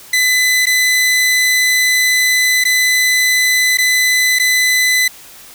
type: tone with dropouts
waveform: sawtooth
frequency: 2008 Hz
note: B6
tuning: 28 cents sharp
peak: -7 dBFS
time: 0.13-5.08 s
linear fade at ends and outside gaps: 5 ms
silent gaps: 0.657-0.667 / 2.64-2.651 / 3.773-3.784 / 4.388-4.396 s
effects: white hiss -38 dBFS RMS until 5.54 s